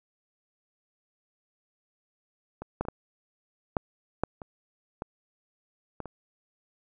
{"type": "clicks", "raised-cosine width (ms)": 1, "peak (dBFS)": [-23, -14, -28, -16, -11, -11, -26, -19, -21, -25], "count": 10, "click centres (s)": [2.62, 2.81, 2.852, 2.885, 3.768, 4.236, 4.418, 5.021, 6.003, 6.057], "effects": []}